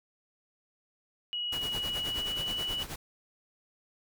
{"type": "tone with pitch glide", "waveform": "sine", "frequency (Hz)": [2911, 2947], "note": ["F#7", "F#7"], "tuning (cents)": [-29, -8], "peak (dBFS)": -31, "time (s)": [1.33, 2.83], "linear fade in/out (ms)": 0, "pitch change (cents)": 21, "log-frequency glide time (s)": [1.69, 2.51]}
{"type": "noise with tremolo", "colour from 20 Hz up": "pink", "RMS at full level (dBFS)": -38, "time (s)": [1.52, 2.96], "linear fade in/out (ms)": 5, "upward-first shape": "sine", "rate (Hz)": 9.4, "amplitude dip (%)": 70}
{"effects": []}